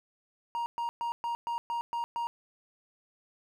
triangle tone bursts, 940 Hz, A#5, 14 cents sharp, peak -28 dBFS, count 8, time 0.55-2.27 s, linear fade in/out 0 ms, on 110 ms, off 120 ms, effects none

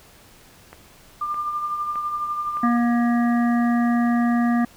click train, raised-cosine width 0.5 ms, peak -24 dBFS, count 4, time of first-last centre 0.73-2.57 s, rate 1.63 Hz
sine tone with tremolo, 1197 Hz, D6, 33 cents sharp, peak -21 dBFS, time 1.21-2.77 s, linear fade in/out 5 ms, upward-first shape triangle, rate 12 Hz, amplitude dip 50%
harmonic tone, 237.9 Hz, A#3, 35 cents sharp, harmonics 1 / 3 / 5 / 7 / 8, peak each -17 / -27 / -31 / -34 / -35 dBFS, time 2.63-4.65 s, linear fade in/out 5 ms
effects pink hiss -50 dBFS RMS until 4.76 s

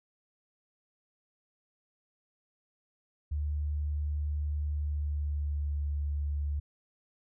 sine tone with pitch glide, 74.1 to 72.7 Hz, D2 to D2, +16 to -17 cents, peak -29 dBFS, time 3.31-6.6 s, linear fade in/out 10 ms, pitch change -33 cents, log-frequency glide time 4.7-5.81 s, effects none

